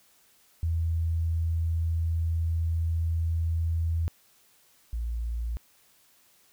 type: tone pair in turn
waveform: sine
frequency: 82.41 / 58.02 Hz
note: E2 / A#1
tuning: 0 / -7 cents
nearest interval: tritone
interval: 607 cents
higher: first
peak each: -24 / -28 dBFS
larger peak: first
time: 0.63-4.08 / 4.93-5.57 s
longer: first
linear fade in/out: 0 ms
effects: white hiss -62 dBFS RMS until 6.52 s